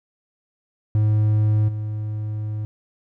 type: tone with level steps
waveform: triangle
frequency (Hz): 106.8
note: G#2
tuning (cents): +49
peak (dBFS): -13 / -22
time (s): 0.95-2.65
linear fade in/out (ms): 0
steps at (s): 1.68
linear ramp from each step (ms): 10
effects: none